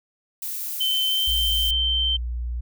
violet noise, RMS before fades -30 dBFS, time 0.42-1.71 s, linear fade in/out 5 ms
sine tone with pitch glide, 3079 to 3113 Hz, G7 to G7, -32 to -13 cents, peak -20 dBFS, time 0.8-2.17 s, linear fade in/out 10 ms, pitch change +19 cents, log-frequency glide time 1.08-1.21 s
sine tone, 59.8 Hz, A#1, 45 cents sharp, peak -25 dBFS, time 1.27-2.61 s, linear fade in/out 10 ms
effects none

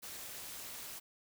white noise with amplitude modulation, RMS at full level -43 dBFS, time 0.02-1 s, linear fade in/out 20 ms, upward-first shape sine, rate 270 Hz, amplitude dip 75%, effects none

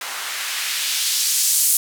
blue noise with band-pass filter sweep, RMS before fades -21 dBFS, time 0.01-1.77 s, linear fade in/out 2 ms, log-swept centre 1000 to 9300 Hz, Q 0.99, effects none

